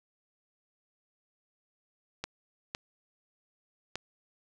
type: clicks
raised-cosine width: 0.2 ms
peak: -17 dBFS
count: 3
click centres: 2.24 / 2.749 / 3.956 s
effects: none